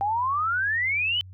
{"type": "exponential sweep", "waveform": "sine", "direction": "up", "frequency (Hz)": [782, 3075], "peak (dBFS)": -22, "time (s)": [0.01, 1.21], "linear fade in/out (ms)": 0, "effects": ["added 93 Hz sine -41 dBFS peak until 1.33 s"]}